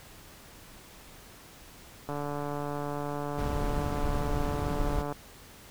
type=click train; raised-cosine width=1 ms; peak=-21 dBFS; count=441; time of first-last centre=2.09-5.124 s; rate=145 Hz
type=noise; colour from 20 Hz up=brown; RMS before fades=-31 dBFS; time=3.37-5.03 s; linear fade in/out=20 ms
effects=pink hiss -51 dBFS RMS until 5.7 s